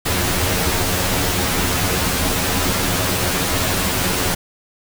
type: noise with comb filter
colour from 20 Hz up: pink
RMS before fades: -19 dBFS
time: 0.05-4.35 s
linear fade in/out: 10 ms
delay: 11 ms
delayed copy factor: +1
effects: none